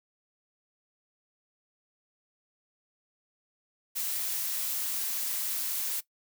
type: noise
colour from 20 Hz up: blue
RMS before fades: -32 dBFS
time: 3.95-6.01 s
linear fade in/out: 20 ms
effects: noise-tail reverb RT60 0.1 s tail -18 dB re dry